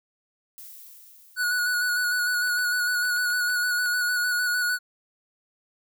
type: noise with exponential decay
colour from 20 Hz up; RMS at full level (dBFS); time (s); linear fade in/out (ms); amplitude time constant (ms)
violet; -42; 0.58-3.11; 0; 550
type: tone with vibrato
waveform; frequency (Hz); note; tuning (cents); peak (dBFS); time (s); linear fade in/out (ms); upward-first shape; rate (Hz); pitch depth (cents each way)
square; 1466; F#6; -16; -23; 1.36-4.79; 50; square; 6.6; 23
type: clicks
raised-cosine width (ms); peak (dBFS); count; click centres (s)
0.3; -30; 7; 2.474 / 2.59 / 3.053 / 3.165 / 3.304 / 3.5 / 3.859
effects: none